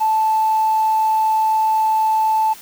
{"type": "tone", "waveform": "triangle", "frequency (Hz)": 876, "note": "A5", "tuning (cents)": -8, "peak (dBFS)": -10, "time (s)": [0, 2.54], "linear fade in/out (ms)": 20, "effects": ["tanh soft clip ceiling -11 dBFS", "white hiss -40 dBFS RMS until 2.61 s"]}